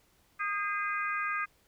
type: harmonic tone with a mistuned harmonic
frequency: 411.5 Hz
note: G#4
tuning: 16 cents flat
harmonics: 3 / 4 / 5 / 6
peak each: -33 / -35 / -37 / -39 dBFS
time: 0.39-1.46 s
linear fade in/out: 20 ms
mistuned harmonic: 4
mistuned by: -37 cents
effects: pink hiss -67 dBFS RMS until 1.67 s